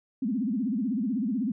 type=tone with vibrato; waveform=sine; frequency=233.1 Hz; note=A#3; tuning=in tune; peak=-25 dBFS; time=0.22-1.52 s; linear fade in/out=5 ms; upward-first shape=sine; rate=16 Hz; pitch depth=270 cents each way; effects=none